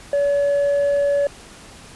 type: tone with tanh clipping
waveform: sine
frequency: 569 Hz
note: C#5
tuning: 45 cents sharp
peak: -16 dBFS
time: 0.13-1.27 s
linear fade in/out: 2 ms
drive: 2 dB
effects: pink hiss -42 dBFS RMS until 1.95 s + resampled to 24000 Hz